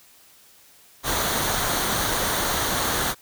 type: noise with comb filter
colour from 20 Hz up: pink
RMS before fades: -24 dBFS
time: 1.03-3.15 s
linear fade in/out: 50 ms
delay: 0.39 ms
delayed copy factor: -0.5
effects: white hiss -53 dBFS RMS until 3.21 s